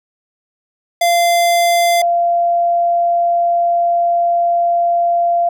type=tone pair in turn; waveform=square / sine; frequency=690 / 690 Hz; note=F5 / F5; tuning=-21 / -21 cents; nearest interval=unison; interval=0 cents; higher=neither; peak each=-11 dBFS; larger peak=neither; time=1.01-2.02 / 2.02-5.49 s; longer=second; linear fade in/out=5 ms; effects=none